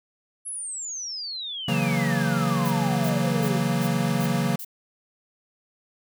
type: exponential sweep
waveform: sine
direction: down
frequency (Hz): 11000 to 368.1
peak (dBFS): -30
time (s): 0.45-3.59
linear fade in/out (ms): 20
type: chord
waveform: square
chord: F# dominant seventh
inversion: second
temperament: equal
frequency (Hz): 138.59 / 164.81 / 185 / 233.1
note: C#3 / E3 / F#3 / A#3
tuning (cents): 0 / 0 / 0 / 0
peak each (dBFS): -28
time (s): 1.68-4.56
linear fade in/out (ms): 5
type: noise bursts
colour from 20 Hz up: violet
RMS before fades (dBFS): -36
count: 6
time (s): 2.65-4.648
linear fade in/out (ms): 5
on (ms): 58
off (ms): 330
effects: none